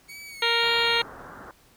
sawtooth tone with vibrato, 2224 Hz, C#7, 5 cents sharp, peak -36 dBFS, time 0.08-1.03 s, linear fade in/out 20 ms, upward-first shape sine, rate 1.9 Hz, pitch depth 53 cents each way
harmonic tone, 466.2 Hz, A#4, in tune, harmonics 1 / 2 / 3 / 4 / 5 / 6 / 7 / 8 / 9, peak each -29 / -29 / -29 / -29 / -29 / -29 / -29 / -29 / -29 dBFS, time 0.42-1.02 s, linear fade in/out 5 ms
white low-pass noise, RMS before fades -43 dBFS, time 0.63-1.51 s, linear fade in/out 0 ms, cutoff 1600 Hz, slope 48 dB/octave
effects pink hiss -58 dBFS RMS until 1.76 s

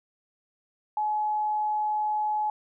sine tone, 849 Hz, G#5, 38 cents sharp, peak -24 dBFS, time 0.97-2.5 s, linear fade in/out 2 ms, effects none

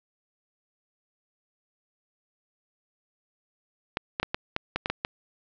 clicks, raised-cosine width 0.3 ms, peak -10 dBFS, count 9, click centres 3.971 / 4.199 / 4.23 / 4.345 / 4.564 / 4.76 / 4.859 / 4.9 / 5.049 s, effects low-pass 5000 Hz 12 dB/octave

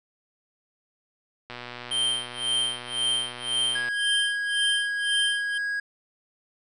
click train, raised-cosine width 0.3 ms, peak -21 dBFS, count 292, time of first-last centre 1.5-3.885 s, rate 122 Hz
square tone with tremolo, 3142 Hz, G7, 3 cents sharp, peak -22 dBFS, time 1.91-5.58 s, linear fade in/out 5 ms, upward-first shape sine, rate 1.9 Hz, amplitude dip 95%
triangle tone, 1650 Hz, G#6, 12 cents flat, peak -24 dBFS, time 3.75-5.8 s, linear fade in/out 5 ms
effects resampled to 24000 Hz

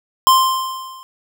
square tone with level ramp, 1047 Hz, C6, 1 cent sharp, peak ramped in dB -7 to -37 dBFS, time 0.27-1.03 s, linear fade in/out 0 ms, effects none

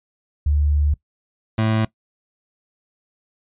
sine / 25% pulse tone pair in turn, 73.42 / 110.01 Hz, D2 / A2, 0 / 0 cents, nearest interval perfect fifth, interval 700 cents, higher second, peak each -15 / -13 dBFS, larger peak second, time 0.46-0.94 / 1.58-1.85 s, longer first, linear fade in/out 5 ms, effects noise-tail reverb RT60 0.1 s tail -20 dB re dry + resampled to 8000 Hz

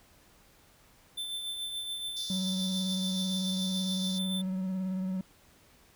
square tone with tremolo, 3541 Hz, A7, 10 cents sharp, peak -33 dBFS, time 1.17-4.42 s, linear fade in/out 10 ms, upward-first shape triangle, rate 7 Hz, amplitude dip 45%
white band-pass noise, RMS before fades -44 dBFS, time 2.16-4.19 s, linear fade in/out 10 ms, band 3900 to 6100 Hz, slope 48 dB/octave
triangle tone with vibrato, 187.4 Hz, F#3, 22 cents sharp, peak -28 dBFS, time 2.3-5.21 s, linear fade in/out 2 ms, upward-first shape sine, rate 18 Hz, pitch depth 28 cents each way
effects pink hiss -61 dBFS RMS until 5.95 s

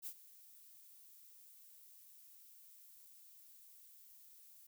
violet noise with ADSR envelope, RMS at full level -44 dBFS, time 0.02-4.67 s, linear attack 43 ms, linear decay 70 ms, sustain -17 dB, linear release 6 ms, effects none

